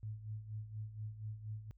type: tone with tremolo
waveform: sine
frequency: 107.5 Hz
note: A2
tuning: 40 cents flat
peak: -39 dBFS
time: 0.03-1.71 s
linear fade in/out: 0 ms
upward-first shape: sine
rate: 4.2 Hz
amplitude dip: 70%
effects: added 50 Hz sine -62 dBFS peak until 1.77 s